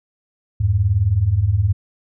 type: beating tone pair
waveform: sine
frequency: 84 / 103 Hz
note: E2 / G#2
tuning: +33 / -14 cents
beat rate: 19 Hz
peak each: -19 / -15 dBFS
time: 0.6-1.73 s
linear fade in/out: 10 ms
effects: none